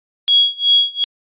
sine tone with tremolo, 3322 Hz, G#7, in tune, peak -7 dBFS, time 0.28-1.04 s, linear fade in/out 0 ms, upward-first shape sine, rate 2.7 Hz, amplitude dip 95%, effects resampled to 8000 Hz

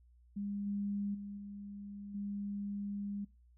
sine tone with level steps, 202.2 Hz, G#3, 46 cents flat, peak -36 / -34 / -42 / -44 / -37 dBFS, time 0.36-3.25 s, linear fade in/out 10 ms, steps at 0.66 / 1.14 / 1.37 / 2.14 s, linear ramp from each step 10 ms, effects noise-tail reverb RT60 0.3 s tail -24 dB re dry + added 60 Hz sine -61 dBFS peak until 3.57 s

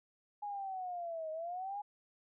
sine linear two-way sweep, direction down then up, 833 to 623 to 833 Hz, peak -38 dBFS, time 0.42-1.82 s, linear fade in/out 10 ms, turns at 1.31 s, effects none

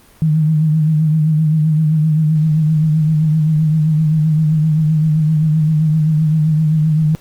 sine tone with vibrato, 155.56 Hz, D#3, in tune, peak -10 dBFS, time 0.22-7.15 s, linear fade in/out 0 ms, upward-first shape triangle, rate 7.7 Hz, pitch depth 60 cents each way, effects pink hiss -47 dBFS RMS until 7.2 s + Opus 32 kbps

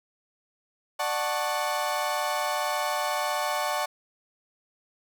35% pulse chord, D major seventh, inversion none, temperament equal with one note detuned, 595.2 / 740 / 880 / 1108.7 Hz, D5 / F#5 / A5 / C#6, +23 / 0 / 0 / 0 cents, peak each -30 dBFS, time 0.99-3.86 s, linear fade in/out 10 ms, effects none

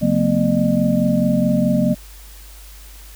sine tone cluster, 138.8 / 183.2 / 227.9 / 252.6 / 605 Hz, C#3 / F#3 / A#3 / B3 / D#5, +3 / -17 / -39 / +39 / -49 cents, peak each -23 / -19 / -18 / -21 / -22 dBFS, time 0.01-1.95 s, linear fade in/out 20 ms, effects added 50 Hz sine -38 dBFS peak until 3.15 s + white hiss -44 dBFS RMS until 3.15 s

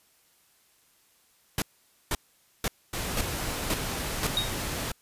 pink noise bursts, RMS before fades -27 dBFS, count 6, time 1.58-4.27 s, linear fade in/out 2 ms, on 40 ms, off 490 ms
pink noise, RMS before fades -32 dBFS, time 2.93-4.92 s, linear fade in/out 5 ms
triangle tone with exponential decay, 3758 Hz, A#7, 13 cents sharp, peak -19 dBFS, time 4.37-4.55 s, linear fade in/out 1 ms, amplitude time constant 39 ms
effects white hiss -64 dBFS RMS until 5.01 s + resampled to 32000 Hz

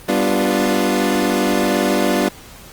25% pulse chord, G dominant seventh, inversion none, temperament equal, 196 / 246.9 / 293.7 / 349.2 Hz, G3 / B3 / D4 / F4, 0 / 0 / 0 / 0 cents, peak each -17 dBFS, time 0.08-2.29 s, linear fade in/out 10 ms, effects pink hiss -40 dBFS RMS until 2.72 s + Opus 24 kbps

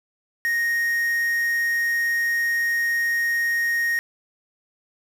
triangle tone with quantisation, 1864.7 Hz, A#6, in tune, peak -18 dBFS, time 0.45-3.99 s, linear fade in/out 0 ms, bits 6, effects none

